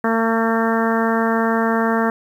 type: harmonic tone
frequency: 226.4 Hz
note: A3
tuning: 50 cents sharp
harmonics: 1 / 2 / 3 / 4 / 5 / 6 / 7 / 8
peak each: -19 / -22 / -24 / -25 / -26 / -27 / -27 / -28 dBFS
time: 0.04-2.1 s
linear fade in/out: 2 ms
effects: 8-bit